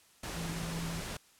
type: tone in noise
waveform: sine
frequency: 166.3 Hz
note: E3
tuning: 16 cents sharp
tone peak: -37 dBFS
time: 0.36-1.01 s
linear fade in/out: 5 ms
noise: pink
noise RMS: -40 dBFS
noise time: 0.23-1.17 s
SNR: 0 dB
effects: white hiss -63 dBFS RMS until 1.39 s + low-pass 11000 Hz 12 dB/octave